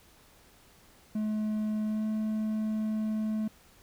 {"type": "tone with pitch glide", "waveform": "triangle", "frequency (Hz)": [214.3, 216.5], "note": ["A3", "A3"], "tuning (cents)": [-45, -28], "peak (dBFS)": -26, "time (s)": [1.15, 3.48], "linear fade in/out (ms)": 5, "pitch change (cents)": 17, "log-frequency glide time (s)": [1.85, 2.05], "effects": ["pink hiss -59 dBFS RMS until 3.82 s"]}